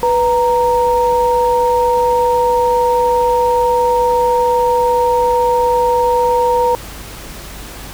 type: tone pair together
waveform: sine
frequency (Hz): 492.7 / 930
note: B4 / A#5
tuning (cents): -4 / -4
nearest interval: major seventh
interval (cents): 1100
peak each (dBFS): -13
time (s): 0.03-6.75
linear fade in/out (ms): 0
effects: added 50 Hz sine -33 dBFS peak until 7.93 s + pink hiss -32 dBFS RMS until 7.93 s